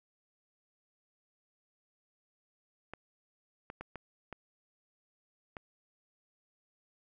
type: clicks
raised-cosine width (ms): 0.5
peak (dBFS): -27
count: 6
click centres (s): 2.936 / 3.701 / 3.81 / 3.957 / 4.327 / 5.568
effects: none